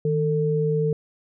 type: tone pair together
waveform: sine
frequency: 156.5 / 446.2 Hz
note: D#3 / A4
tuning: +10 / +24 cents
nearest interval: octave + tritone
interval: 1814 cents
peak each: -22 dBFS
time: 0.05-0.93 s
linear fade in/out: 2 ms
effects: none